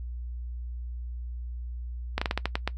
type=slowing click train; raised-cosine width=0.3 ms; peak=-10 dBFS; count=8; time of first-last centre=2.18-2.676 s; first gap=35 ms; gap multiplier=1.23; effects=noise-tail reverb RT60 0.1 s tail -19 dB re dry + added 60 Hz sine -33 dBFS peak until 2.77 s